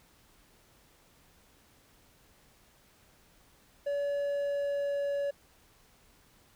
triangle tone with pitch glide, 570 to 566.4 Hz, C#5 to C#5, +48 to +37 cents, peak -27 dBFS, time 3.86-5.31 s, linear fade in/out 10 ms, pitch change -11 cents, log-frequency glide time 4.05-5.13 s, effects pink hiss -63 dBFS RMS until 6.55 s

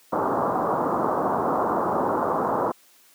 white low-pass noise, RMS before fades -23 dBFS, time 0.12-2.72 s, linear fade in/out 10 ms, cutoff 1200 Hz, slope 48 dB/octave, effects white hiss -56 dBFS RMS until 3.14 s + high-pass 200 Hz 12 dB/octave

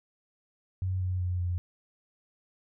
sine tone with pitch steps, 93.2 / 91.65 / 90.13 / 88.63 Hz, F#2 / F#2 / F#2 / F2, +13 / -16 / -45 / +26 cents, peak -27 dBFS, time 0.82-1.58 s, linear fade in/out 0 ms, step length 190 ms, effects none

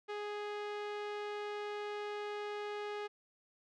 sawtooth tone with low-pass filter, 415.3 Hz, G#4, in tune, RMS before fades -41 dBFS, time 0.08-3.08 s, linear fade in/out 20 ms, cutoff 3200 Hz, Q 0.85, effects none

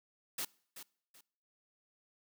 white noise with echo, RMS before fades -38 dBFS, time 0.38-0.45 s, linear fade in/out 5 ms, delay 380 ms, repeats 2, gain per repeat -11 dB, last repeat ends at 1.21 s, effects noise-tail reverb RT60 0.6 s tail -24 dB re dry + high-pass 150 Hz 12 dB/octave

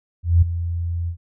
sine tone with ADSR envelope, 85.3 Hz, F2, 40 cents flat, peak -8 dBFS, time 0.23-1.17 s, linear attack 190 ms, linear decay 10 ms, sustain -13 dB, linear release 88 ms, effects none

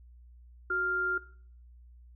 sine tone pair together, 370 / 1396.9 Hz, F#4 / F6, 0 / 0 cents, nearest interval octave + major seventh, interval 2300 cents, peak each -36 / -28 dBFS, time 0.7-1.18 s, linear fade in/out 5 ms, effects noise-tail reverb RT60 0.5 s tail -18 dB re dry + added 60 Hz sine -51 dBFS peak until 2.15 s

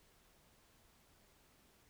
silence, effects pink hiss -69 dBFS RMS until 1.89 s

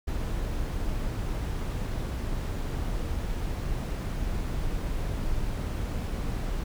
brown noise, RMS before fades -30 dBFS, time 0.07-6.64 s, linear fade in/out 10 ms, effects none

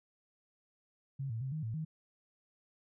sine tone with pitch steps, 136.6 / 112.8 / 132.4 / 155.9 / 111.9 / 157.7 Hz, C#3 / A2 / C3 / D#3 / A2 / D#3, -25 / +44 / +21 / +4 / +30 / +24 cents, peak -35 dBFS, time 1.19-1.85 s, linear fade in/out 10 ms, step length 110 ms, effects none

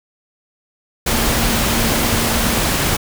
sine tone in noise, 229.9 Hz, A#3, 24 cents flat, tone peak -23 dBFS, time 1.13-2.59 s, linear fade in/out 10 ms, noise pink, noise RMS -17 dBFS, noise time 1.06-2.97 s, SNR -9 dB, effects none

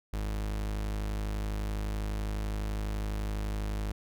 40% pulse tone, 51.91 Hz, G#1, in tune, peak -30 dBFS, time 0.13-3.92 s, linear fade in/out 5 ms, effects none

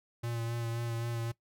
square tone with vibrato, 116.7 Hz, A#2, 2 cents sharp, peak -34 dBFS, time 0.23-1.32 s, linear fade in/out 10 ms, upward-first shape sine, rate 3.8 Hz, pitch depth 22 cents each way, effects noise-tail reverb RT60 0.1 s tail -18 dB re dry

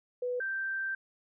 sine tone pair in turn, 494.4 / 1566.9 Hz, B4 / G6, +2 / -1 cents, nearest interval octave + minor sixth, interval 1997 cents, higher second, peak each -30 / -31 dBFS, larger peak first, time 0.22-0.4 / 0.4-0.95 s, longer second, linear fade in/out 5 ms, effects none

